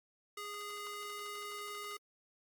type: tone with high-pass filter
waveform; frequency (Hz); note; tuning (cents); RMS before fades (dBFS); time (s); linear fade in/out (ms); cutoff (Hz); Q
square; 412.2; G#4; -13; -44; 0.37-1.97; 5; 920; 0.92
effects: AAC 64 kbps